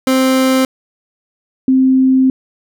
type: tone pair in turn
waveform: 30% pulse / sine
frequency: 261.7 / 261.7 Hz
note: C4 / C4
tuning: 0 / 0 cents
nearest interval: unison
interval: 0 cents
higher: neither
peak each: -7 dBFS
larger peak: neither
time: 0.07-0.65 / 1.68-2.3 s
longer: second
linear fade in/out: 2 ms
effects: none